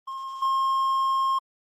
triangle tone with level steps, 1070 Hz, C6, 38 cents sharp, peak -29 / -19 dBFS, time 0.07-1.39 s, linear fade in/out 10 ms, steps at 0.42 s, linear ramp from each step 5 ms, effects Opus 24 kbps

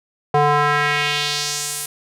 square tone with band-pass filter sweep, 146.83 Hz, D3, in tune, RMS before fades -19 dBFS, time 0.34-1.86 s, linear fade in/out 5 ms, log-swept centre 740 to 11000 Hz, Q 1.7, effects none

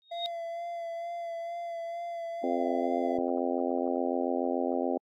sine tone with exponential growth, 3729 Hz, A#7, in tune, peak -28 dBFS, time 0.02-0.26 s, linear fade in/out 0 ms, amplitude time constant 52 ms
triangle tone with vibrato, 680 Hz, F5, 46 cents flat, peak -32 dBFS, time 0.11-3.18 s, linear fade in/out 10 ms, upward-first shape sine, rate 2.2 Hz, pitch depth 23 cents each way
harmonic tone, 87 Hz, F2, 6 cents flat, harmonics 3 / 4 / 5 / 6 / 7 / 8 / 9, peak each -32 / -34 / -36 / -35 / -35 / -38 / -37 dBFS, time 2.43-4.98 s, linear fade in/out 10 ms
effects AAC 64 kbps

